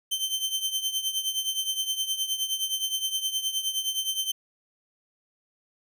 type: tone with tremolo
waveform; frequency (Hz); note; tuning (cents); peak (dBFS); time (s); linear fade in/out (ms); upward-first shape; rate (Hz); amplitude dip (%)
sawtooth; 3101; G7; -19; -20; 0.11-4.32; 10; triangle; 9.6; 80
effects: none